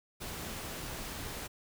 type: noise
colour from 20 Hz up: pink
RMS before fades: -41 dBFS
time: 0.2-1.48 s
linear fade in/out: 20 ms
effects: none